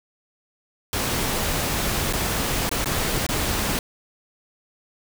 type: noise with dropouts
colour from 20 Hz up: pink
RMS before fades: -24 dBFS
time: 0.93-3.79 s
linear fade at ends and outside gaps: 1 ms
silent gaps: 2.127-2.134 / 2.693-2.714 / 2.844-2.858 / 3.266-3.289 s
effects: none